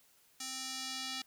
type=tone with band-pass filter sweep; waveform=square; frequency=261.6 Hz; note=C4; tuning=in tune; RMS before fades=-41 dBFS; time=0.4-1.22 s; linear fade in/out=5 ms; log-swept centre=6500 to 4200 Hz; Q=1.5; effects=white hiss -67 dBFS RMS until 1.26 s